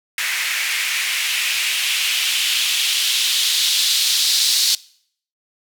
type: noise with band-pass filter sweep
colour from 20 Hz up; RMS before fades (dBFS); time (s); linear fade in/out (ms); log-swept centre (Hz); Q
blue; -19; 0.18-4.75; 2; 2000 to 4300; 2.5
effects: noise-tail reverb RT60 0.6 s tail -22 dB re dry